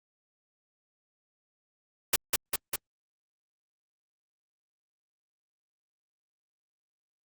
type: noise with echo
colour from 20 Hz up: white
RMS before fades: -23 dBFS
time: 2.13-2.16 s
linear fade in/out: 5 ms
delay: 200 ms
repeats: 3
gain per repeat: -2 dB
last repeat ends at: 2.76 s
effects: Opus 48 kbps